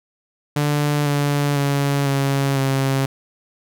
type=tone with pitch steps; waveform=sawtooth; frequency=146.83 / 143.89 / 141.01 / 138.19 / 135.42 Hz; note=D3 / D3 / C#3 / C#3 / C#3; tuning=0 / -35 / +30 / -5 / -40 cents; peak=-13 dBFS; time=0.56-3.06 s; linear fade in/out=5 ms; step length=500 ms; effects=none